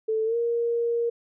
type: tone with pitch glide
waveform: sine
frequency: 440 to 468.9 Hz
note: A4 to A#4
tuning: 0 to +10 cents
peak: -22 dBFS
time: 0.08-1.1 s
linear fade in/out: 10 ms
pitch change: +110 cents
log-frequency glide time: 0.25-0.36 s
effects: none